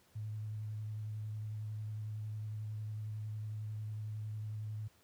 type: tone with vibrato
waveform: sine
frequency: 107.3 Hz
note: A2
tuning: 43 cents flat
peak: -38 dBFS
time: 0.15-4.88 s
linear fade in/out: 10 ms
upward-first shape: square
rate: 11 Hz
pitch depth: 13 cents each way
effects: pink hiss -68 dBFS RMS until 5.03 s + high-pass 60 Hz 12 dB/octave